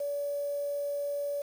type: tone with quantisation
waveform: sine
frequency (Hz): 573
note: D5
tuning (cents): -43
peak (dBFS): -30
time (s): 0-1.42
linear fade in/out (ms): 5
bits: 8
effects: none